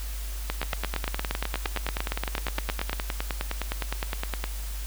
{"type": "two click trains", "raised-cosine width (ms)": 0.3, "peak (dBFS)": [-11, -12], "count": [22, 38], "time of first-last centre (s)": [[0.5, 2.931], [0.63, 4.441]], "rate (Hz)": [8.64, 9.71], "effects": ["added 50 Hz sine -31 dBFS peak until 4.86 s", "white hiss -42 dBFS RMS until 4.86 s"]}